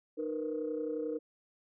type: tone cluster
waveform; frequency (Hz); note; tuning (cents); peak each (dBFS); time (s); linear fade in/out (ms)
sine; 306.5 / 466.2 / 497.5; D#4 / A#4 / B4; -26 / 0 / +13; -37 / -35 / -40; 0.17-1.19; 20
effects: tanh soft clip ceiling -25 dBFS